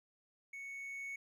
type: tone with level ramp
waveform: triangle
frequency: 2217 Hz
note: C#7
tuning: in tune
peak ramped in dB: -43 to -39 dBFS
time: 0.53-1.16 s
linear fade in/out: 5 ms
effects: none